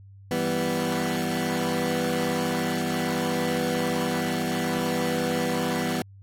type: chord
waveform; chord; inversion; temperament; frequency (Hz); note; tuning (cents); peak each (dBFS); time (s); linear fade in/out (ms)
20% pulse; E minor; none; equal; 164.81 / 196 / 246.9; E3 / G3 / B3; 0 / 0 / 0; -25 / -26 / -22; 0.31-6.02; 2
effects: added 98 Hz sine -45 dBFS peak until 6.22 s + AAC 48 kbps